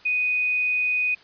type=tone; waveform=sine; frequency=2489 Hz; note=D#7; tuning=in tune; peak=-20 dBFS; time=0.05-1.15 s; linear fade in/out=10 ms; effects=white hiss -51 dBFS RMS until 1.23 s + resampled to 11025 Hz